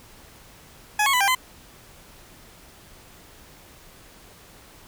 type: tone with pitch steps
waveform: 20% pulse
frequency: 842 / 1097 / 996 / 793 / 1024 Hz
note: G#5 / C#6 / B5 / G5 / C6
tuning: +24 / -18 / +14 / +20 / -38 cents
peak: -13 dBFS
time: 0.99-1.35 s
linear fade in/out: 5 ms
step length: 72 ms
effects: pink hiss -49 dBFS RMS until 4.87 s